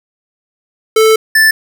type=tone pair in turn; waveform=square; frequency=440 / 1760 Hz; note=A4 / A6; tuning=0 / 0 cents; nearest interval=2 octaves; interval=2400 cents; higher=second; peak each=-6 dBFS; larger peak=neither; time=0.96-1.16 / 1.35-1.51 s; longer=first; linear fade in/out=5 ms; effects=none